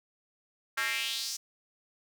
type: tone with high-pass filter sweep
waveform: square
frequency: 123.47 Hz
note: B2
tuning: in tune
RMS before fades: -33 dBFS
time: 0.77-1.37 s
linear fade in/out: 10 ms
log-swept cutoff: 1500 to 6100 Hz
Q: 3.1
effects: none